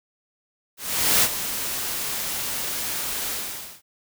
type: noise with ADSR envelope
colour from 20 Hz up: white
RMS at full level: -17 dBFS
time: 0.77-3.82 s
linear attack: 450 ms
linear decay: 60 ms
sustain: -11 dB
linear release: 520 ms
effects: none